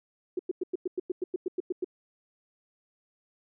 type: tone bursts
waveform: sine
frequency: 363.6 Hz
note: F#4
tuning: 30 cents flat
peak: -26 dBFS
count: 13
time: 0.37-1.845 s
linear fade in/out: 5 ms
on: 23 ms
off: 98 ms
effects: none

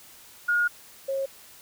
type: tone pair in turn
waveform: sine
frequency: 1432 / 542.5 Hz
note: F6 / C#5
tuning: +43 / -37 cents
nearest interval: octave + perfect fourth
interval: 1680 cents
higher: first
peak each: -20 / -25 dBFS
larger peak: first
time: 0.48-0.68 / 1.08-1.26 s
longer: first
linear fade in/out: 10 ms
effects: white hiss -50 dBFS RMS until 1.61 s

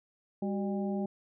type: harmonic tone with a mistuned harmonic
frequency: 200.6 Hz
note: G3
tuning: 40 cents sharp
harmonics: 1 / 2 / 3 / 4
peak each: -31 / -37 / -41 / -43 dBFS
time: 0.42-1.06 s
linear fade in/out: 5 ms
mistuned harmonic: 2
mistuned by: -110 cents
effects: none

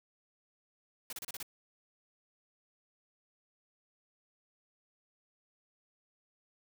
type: noise bursts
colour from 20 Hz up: white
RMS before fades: -42 dBFS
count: 6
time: 1.1-1.428 s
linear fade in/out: 2 ms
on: 28 ms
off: 32 ms
effects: none

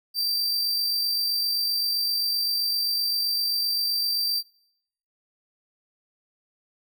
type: tone with amplitude modulation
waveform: 45% pulse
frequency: 4686 Hz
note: D8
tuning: 5 cents flat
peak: -21 dBFS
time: 0.14-4.43 s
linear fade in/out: 50 ms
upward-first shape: sine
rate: 47.7 Hz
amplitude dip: 30%
effects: noise-tail reverb RT60 0.8 s tail -25 dB re dry

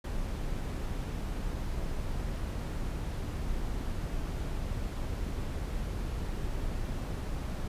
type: noise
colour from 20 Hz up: brown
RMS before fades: -34 dBFS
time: 0.04-7.68 s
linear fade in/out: 5 ms
effects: resampled to 32000 Hz

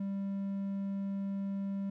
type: tone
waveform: triangle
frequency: 196.9 Hz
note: G3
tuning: 8 cents sharp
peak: -31 dBFS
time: 0-1.9 s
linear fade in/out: 5 ms
effects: none

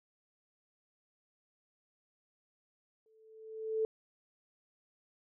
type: tone with exponential growth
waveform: sine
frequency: 440 Hz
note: A4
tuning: in tune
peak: -27 dBFS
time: 3.06-3.85 s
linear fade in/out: 1 ms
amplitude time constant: 170 ms
effects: none

